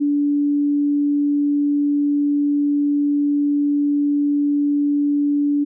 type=tone; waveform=sine; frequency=289.2 Hz; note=D4; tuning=27 cents flat; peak=-15 dBFS; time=0-5.65 s; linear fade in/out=20 ms; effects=none